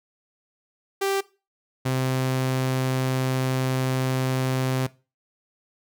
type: tone pair in turn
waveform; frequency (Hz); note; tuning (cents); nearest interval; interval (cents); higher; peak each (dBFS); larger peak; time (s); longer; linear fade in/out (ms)
sawtooth; 392 / 130.25; G4 / C3; 0 / -7; octave + perfect fifth; 1907; first; -18; neither; 1.01-1.21 / 1.85-4.87; second; 10
effects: noise-tail reverb RT60 0.3 s tail -19 dB re dry